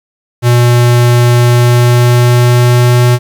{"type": "tone with pitch glide", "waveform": "square", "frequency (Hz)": [121, 122.48], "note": ["B2", "B2"], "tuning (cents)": [-35, -14], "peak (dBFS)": -5, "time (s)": [0.42, 3.19], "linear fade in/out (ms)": 50, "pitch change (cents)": 21, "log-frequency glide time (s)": [1.38, 3.07], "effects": ["7-bit"]}